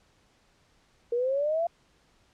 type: exponential sweep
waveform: sine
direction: up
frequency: 466.2 to 693 Hz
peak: -24 dBFS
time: 1.12-1.67 s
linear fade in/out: 5 ms
effects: pink hiss -65 dBFS RMS until 2.33 s + low-pass 7000 Hz 12 dB/octave